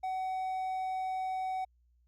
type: tone with hard clipping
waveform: triangle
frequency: 752 Hz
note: F#5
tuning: 28 cents sharp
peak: -33 dBFS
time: 0.03-1.65 s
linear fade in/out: 10 ms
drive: 6 dB
effects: added 60 Hz sine -65 dBFS peak until 2.07 s + Opus 48 kbps